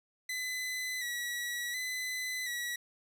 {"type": "tone with vibrato", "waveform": "sawtooth", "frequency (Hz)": 1972, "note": "B6", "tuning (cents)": -3, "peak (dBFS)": -31, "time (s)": [0.29, 2.76], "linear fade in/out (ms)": 5, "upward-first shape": "square", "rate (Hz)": 0.69, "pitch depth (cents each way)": 36, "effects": []}